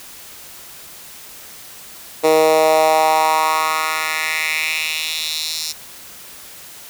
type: tone with high-pass filter sweep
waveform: 10% pulse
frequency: 157.5 Hz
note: D#3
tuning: 21 cents sharp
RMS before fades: -17 dBFS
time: 2.23-5.73 s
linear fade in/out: 20 ms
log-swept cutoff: 430 to 5000 Hz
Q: 2.9
effects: white hiss -38 dBFS RMS until 6.89 s